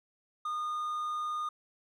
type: tone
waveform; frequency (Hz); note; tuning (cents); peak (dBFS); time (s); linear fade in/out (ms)
triangle; 1223; D#6; -30; -30; 0.45-1.49; 5
effects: none